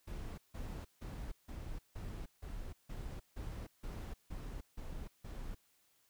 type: noise bursts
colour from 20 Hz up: brown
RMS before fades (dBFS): -44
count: 12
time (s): 0.07-5.55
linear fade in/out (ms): 10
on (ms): 310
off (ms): 160
effects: white hiss -73 dBFS RMS until 6.09 s